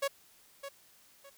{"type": "tone with echo", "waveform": "sawtooth", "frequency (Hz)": 556, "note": "C#5", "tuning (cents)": 5, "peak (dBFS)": -25, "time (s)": [0.02, 0.08], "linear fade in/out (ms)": 10, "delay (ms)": 610, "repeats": 2, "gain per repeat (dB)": -11, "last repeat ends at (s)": 1.3, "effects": ["white hiss -62 dBFS RMS until 1.37 s"]}